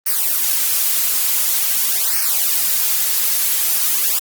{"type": "noise with flanger", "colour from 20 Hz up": "blue", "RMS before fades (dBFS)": -17, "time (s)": [0.06, 4.19], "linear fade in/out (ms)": 5, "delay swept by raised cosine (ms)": [0.27, 5.17], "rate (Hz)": 0.47, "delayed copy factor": -1, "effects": ["Opus 24 kbps"]}